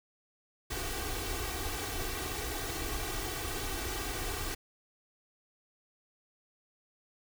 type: noise with comb filter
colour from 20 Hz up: pink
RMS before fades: -36 dBFS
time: 0.7-4.55 s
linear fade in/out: 10 ms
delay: 2.6 ms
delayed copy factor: +0.9
effects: none